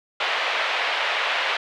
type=band-pass noise; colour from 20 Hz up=white; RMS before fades=-24 dBFS; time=0.2-1.57 s; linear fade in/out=5 ms; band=540 to 3100 Hz; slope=24 dB/octave; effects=none